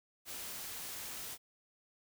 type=noise; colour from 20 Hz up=white; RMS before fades=-44 dBFS; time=0.25-1.38 s; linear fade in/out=50 ms; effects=none